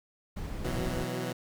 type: noise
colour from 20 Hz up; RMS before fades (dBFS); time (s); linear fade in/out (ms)
brown; -36; 0.36-1.05; 10
type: chord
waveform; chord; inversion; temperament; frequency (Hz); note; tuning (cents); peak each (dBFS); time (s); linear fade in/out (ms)
15% pulse; B suspended fourth; none; equal with one note detuned; 125.19 / 164.81 / 185; B2 / E3 / F#3; +24 / 0 / 0; -29 / -31 / -31; 0.64-1.33; 10
effects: none